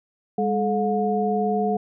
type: tone cluster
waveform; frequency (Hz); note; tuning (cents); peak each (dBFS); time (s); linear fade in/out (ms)
sine; 203.4 / 431.1 / 718; G#3 / A4 / F5; -36 / -35 / +48; -24; 0.38-1.77; 5
effects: none